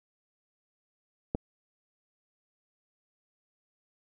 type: clicks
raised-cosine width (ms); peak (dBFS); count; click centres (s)
2; -15 / -28; 2; 1.349 / 1.353
effects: none